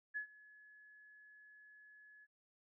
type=tone with ADSR envelope; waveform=sine; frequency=1700 Hz; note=G#6; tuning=40 cents sharp; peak=-37 dBFS; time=0.14-2.27 s; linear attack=26 ms; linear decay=97 ms; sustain=-22 dB; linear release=37 ms; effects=none